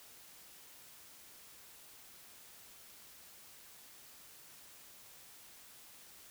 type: silence
effects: white hiss -57 dBFS RMS until 6.3 s